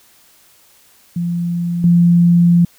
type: tone with level steps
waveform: sine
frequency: 172.6 Hz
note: F3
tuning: 20 cents flat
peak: -16 / -7 dBFS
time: 1.16-2.65 s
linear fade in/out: 5 ms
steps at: 1.84 s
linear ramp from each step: 2 ms
effects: white hiss -50 dBFS RMS until 2.78 s